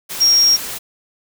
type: tone in noise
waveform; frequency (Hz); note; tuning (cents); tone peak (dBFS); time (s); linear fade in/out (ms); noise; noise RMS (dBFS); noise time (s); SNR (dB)
sine; 5588; F8; 0; -9; 0.2-0.57; 20; white; -27; 0.09-0.79; +15
effects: none